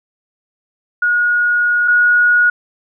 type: tone pair in turn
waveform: sine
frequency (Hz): 1445 / 1450.7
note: F#6 / F#6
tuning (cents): -41 / -35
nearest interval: unison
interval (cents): 6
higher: second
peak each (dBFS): -11 / -8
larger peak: second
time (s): 1.02-1.88 / 1.88-2.5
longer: first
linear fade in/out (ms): 5
effects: none